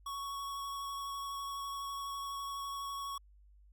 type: tone with vibrato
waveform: square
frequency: 1113 Hz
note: C#6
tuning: 7 cents sharp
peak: -39 dBFS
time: 0.06-3.18 s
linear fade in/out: 5 ms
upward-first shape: triangle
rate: 12 Hz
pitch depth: 16 cents each way
effects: added 50 Hz sine -58 dBFS peak until 3.72 s